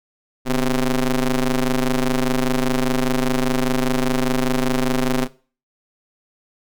sawtooth ring-modulated tone, 131.5 Hz, C3, 9 cents sharp, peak -10 dBFS, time 0.45-5.28 s, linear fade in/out 50 ms, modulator 119 Hz, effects noise-tail reverb RT60 0.4 s tail -20 dB re dry

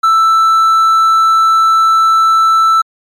triangle tone, 1324 Hz, E6, 7 cents sharp, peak -4 dBFS, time 0.03-2.82 s, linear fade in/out 10 ms, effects MP3 64 kbps

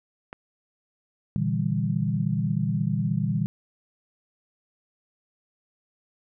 click, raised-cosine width 0.5 ms, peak -22 dBFS, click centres 0.329 s
sine chord, E half-diminished seventh, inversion second, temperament just, 118.67 / 148.33 / 164.81 / 197.78 Hz, Bb2 / D3 / E3 / G3, +31 / +18 / 0 / +16 cents, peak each -28 dBFS, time 1.36-3.46 s, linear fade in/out 0 ms
effects none

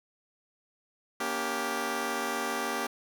10% pulse chord, G diminished, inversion first, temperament just, 235.2 / 282.2 / 392 Hz, Bb3 / Db4 / G4, +16 / +31 / 0 cents, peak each -27 / -28 / -25 dBFS, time 1.2-2.87 s, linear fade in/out 5 ms, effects none

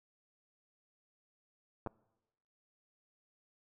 clicks, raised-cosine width 1 ms, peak -25 dBFS, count 2, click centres 1.863 / 1.872 s, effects noise-tail reverb RT60 1.0 s tail -24 dB re dry

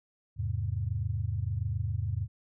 sine chord, E augmented, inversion none, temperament equal, 82.41 / 103.83 / 130.81 Hz, E2 / G#2 / B#2, 0 / 0 / 0 cents, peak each -34 / -31 / -36 dBFS, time 0.36-2.28 s, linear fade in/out 50 ms, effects none

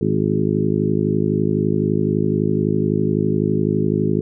harmonic tone with a mistuned harmonic, 51.9 Hz, G#1, in tune, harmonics 2 / 3 / 4 / 5 / 6 / 7 / 8, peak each -26 / -21 / -22 / -25 / -25 / -23 / -25 dBFS, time 0.01-4.21 s, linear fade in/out 5 ms, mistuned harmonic 8, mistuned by +17 cents, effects none

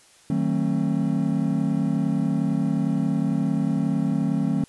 triangle chord, D# diminished seventh, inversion none, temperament just, 155.56 / 186.68 / 224 / 268.8 Hz, D#3 / F#3 / A3 / C4, 0 / +16 / +31 / +47 cents, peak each -24 dBFS, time 0.3-4.64 s, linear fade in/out 2 ms, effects white hiss -54 dBFS RMS until 4.68 s + resampled to 24000 Hz

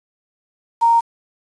sine tone with quantisation, 928 Hz, A#5, 8 cents flat, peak -10 dBFS, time 0.81-1.01 s, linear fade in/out 20 ms, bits 6, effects resampled to 22050 Hz

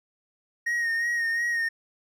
triangle tone with vibrato, 1864.7 Hz, A#6, in tune, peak -22 dBFS, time 0.66-1.69 s, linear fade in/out 10 ms, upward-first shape sine, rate 2.8 Hz, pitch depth 34 cents each way, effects none

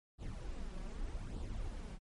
brown noise with flanger, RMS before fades -42 dBFS, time 0.18-1.99 s, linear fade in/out 50 ms, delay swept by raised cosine 0.23 to 5.33 ms, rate 0.83 Hz, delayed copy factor +0.65, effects MP3 48 kbps

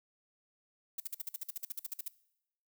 violet noise bursts, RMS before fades -38 dBFS, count 16, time 0.98-2.082 s, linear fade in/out 5 ms, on 22 ms, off 50 ms, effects noise-tail reverb RT60 0.8 s tail -20 dB re dry

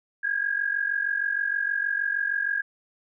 sine tone pair together, 1614.8 / 1661.2 Hz, G#6 / G#6, -49 / 0 cents, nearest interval unison, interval 49 cents, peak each -26 / -27 dBFS, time 0.23-2.62 s, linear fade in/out 10 ms, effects none

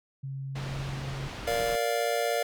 sine tone, 135.7 Hz, C#3, 36 cents flat, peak -33 dBFS, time 0.23-1.28 s, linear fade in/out 10 ms
pink low-pass noise, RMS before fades -39 dBFS, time 0.55-1.76 s, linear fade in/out 10 ms, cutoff 4400 Hz, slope 12 dB/octave
square chord, Bb major, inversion none, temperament just, 466.2 / 582.7 / 699.2 Hz, Bb4 / D5 / F5, 0 / -14 / +2 cents, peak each -31 dBFS, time 1.47-2.43 s, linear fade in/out 5 ms
effects none

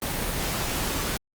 pink noise, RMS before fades -28 dBFS, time 0.02-1.17 s, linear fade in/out 2 ms, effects Opus 24 kbps

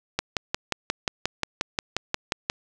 click train, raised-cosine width 0.2 ms, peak -6 dBFS, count 14, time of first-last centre 0.19-2.499 s, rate 5.63 Hz, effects none

